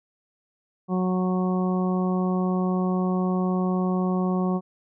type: harmonic tone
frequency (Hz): 183.9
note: F#3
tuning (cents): -10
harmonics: 1 / 2 / 3 / 4 / 5 / 6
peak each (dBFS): -22 / -29 / -35 / -34 / -39 / -35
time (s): 0.88-4.61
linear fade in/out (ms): 50
effects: none